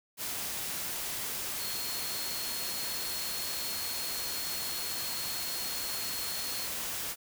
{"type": "tone in noise", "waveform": "sine", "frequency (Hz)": 4301, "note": "C8", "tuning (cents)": 47, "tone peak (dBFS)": -39, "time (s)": [1.57, 6.69], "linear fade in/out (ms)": 50, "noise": "white", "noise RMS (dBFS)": -36, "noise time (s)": [0.17, 7.16], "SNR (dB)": -6, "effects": []}